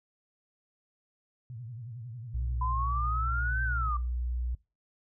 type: tone with vibrato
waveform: sine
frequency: 117.7 Hz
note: A#2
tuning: 17 cents sharp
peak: -39 dBFS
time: 1.5-3.89 s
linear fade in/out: 0 ms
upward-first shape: sine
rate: 11 Hz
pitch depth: 150 cents each way
type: tone with pitch glide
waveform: sine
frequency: 61.74 to 60.85 Hz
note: B1 to B1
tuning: 0 to -25 cents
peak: -29 dBFS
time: 2.34-4.55 s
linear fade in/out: 5 ms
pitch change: -25 cents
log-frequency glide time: 3.12-3.37 s
type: exponential two-way sweep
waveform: sine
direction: up then down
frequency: 1000 to 1568 to 1163 Hz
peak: -30 dBFS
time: 2.61-3.97 s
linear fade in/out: 5 ms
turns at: 3.63 s
effects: noise-tail reverb RT60 0.3 s tail -22 dB re dry